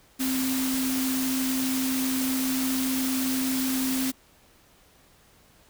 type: tone in noise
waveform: sine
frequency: 261.6 Hz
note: C4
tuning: in tune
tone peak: -25 dBFS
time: 0.19-4.12 s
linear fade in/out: 20 ms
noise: white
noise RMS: -31 dBFS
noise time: 0.19-4.12 s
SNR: +3 dB
effects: pink hiss -58 dBFS RMS until 5.69 s